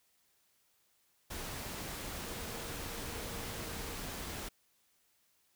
sine tone in noise, 465.6 Hz, A#4, 2 cents flat, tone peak -51 dBFS, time 2.25-3.95 s, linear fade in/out 10 ms, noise pink, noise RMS -42 dBFS, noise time 1.3-4.49 s, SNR -12 dB, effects white hiss -73 dBFS RMS until 5.55 s

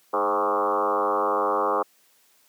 sine tone with frequency modulation, 812 Hz, G#5, 39 cents flat, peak -20 dBFS, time 0.13-1.83 s, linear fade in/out 10 ms, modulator 97.6 Hz, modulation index 4.5, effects white hiss -61 dBFS RMS until 2.48 s + high-pass 200 Hz 12 dB/octave

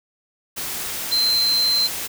sine tone in noise, 4105 Hz, C8, 34 cents flat, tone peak -16 dBFS, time 1.11-1.88 s, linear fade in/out 20 ms, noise white, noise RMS -28 dBFS, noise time 0.56-2.08 s, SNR +9 dB, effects none

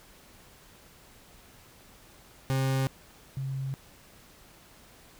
40% pulse / sine tone pair in turn, 133.3 / 134.46 Hz, C3 / C3, +33 / +48 cents, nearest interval unison, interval 15 cents, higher second, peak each -24 / -30 dBFS, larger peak first, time 2.5-2.87 / 3.37-3.74 s, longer neither, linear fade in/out 0 ms, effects pink hiss -55 dBFS RMS until 5.19 s

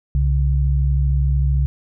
sine tone pair together, 65.41 / 138.6 Hz, C2 / C#3, 0 / 0 cents, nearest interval octave + minor second, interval 1300 cents, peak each -15 / -20 dBFS, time 0.15-1.66 s, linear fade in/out 0 ms, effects none

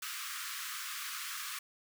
pink high-pass noise, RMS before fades -41 dBFS, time 0.02-1.59 s, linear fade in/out 5 ms, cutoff 1100 Hz, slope 96 dB/octave, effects none

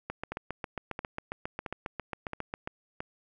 two click trains, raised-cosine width 0.5 ms, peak -19 / -20 dBFS, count 20 / 5, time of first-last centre 0.1-2.675 / 0.32-3.005 s, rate 7.38 / 1.49 Hz, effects none

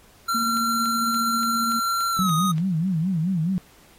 square tone with pitch glide, 1366 to 1245.4 Hz, F6 to D#6, -39 to +1 cents, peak -22 dBFS, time 0.28-2.52 s, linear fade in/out 10 ms, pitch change -160 cents, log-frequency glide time 2.12-2.32 s
sine tone with tremolo, 230.5 Hz, A#3, 19 cents flat, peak -25 dBFS, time 0.34-1.8 s, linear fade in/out 10 ms, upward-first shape sine, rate 15 Hz, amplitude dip 30%
click train, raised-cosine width 0.2 ms, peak -23 dBFS, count 8, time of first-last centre 0.57-2.581 s, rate 3.48 Hz
sine tone with vibrato, 173.7 Hz, F3, 9 cents flat, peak -20 dBFS, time 2.19-3.58 s, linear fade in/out 0 ms, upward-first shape sine, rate 4.7 Hz, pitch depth 190 cents each way
effects pink hiss -54 dBFS RMS until 3.98 s + AAC 48 kbps

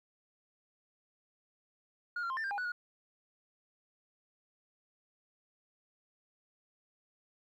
sine tone with pitch steps, 1431 / 1378 / 1050 / 1786 / 1589 / 813 / 1479 / 1441 Hz, F6 / F6 / C6 / A6 / G6 / G#5 / F#6 / F#6, +42 / -24 / +6 / +25 / +23 / -37 / -1 / -46 cents, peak -31 dBFS, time 2.16-2.72 s, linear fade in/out 5 ms, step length 70 ms, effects tanh soft clip ceiling -33 dBFS + 12-bit

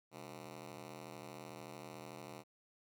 10% pulse ring-modulated tone, 164.81 Hz, E3, in tune, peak -37 dBFS, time 0.11-2.44 s, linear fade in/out 50 ms, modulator 36.7 Hz, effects none

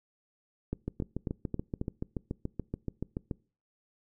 two click trains, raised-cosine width 3 ms, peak -20 / -19 dBFS, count 18 / 5, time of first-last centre 0.88-3.312 / 0.73-1.814 s, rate 6.99 / 3.69 Hz, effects noise-tail reverb RT60 0.4 s tail -24 dB re dry

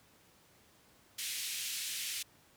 pink band-pass noise, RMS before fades -39 dBFS, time 1.18-2.23 s, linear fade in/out 10 ms, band 2400 to 14000 Hz, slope 24 dB/octave, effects pink hiss -64 dBFS RMS until 2.56 s + high-pass 80 Hz 12 dB/octave

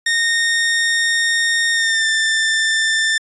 sawtooth tone with pitch glide, 1844 to 1782.2 Hz, A#6 to A6, -19 to +22 cents, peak -11 dBFS, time 0.06-3.18 s, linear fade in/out 5 ms, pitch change -59 cents, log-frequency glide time 1.73-2.07 s, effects resampled to 22050 Hz

